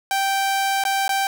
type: tone with dropouts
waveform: sawtooth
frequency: 782 Hz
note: G5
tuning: 4 cents flat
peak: -15 dBFS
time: 0.11-1.27 s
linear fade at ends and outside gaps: 1 ms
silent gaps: 0.838-0.851 / 1.08-1.092 s
effects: none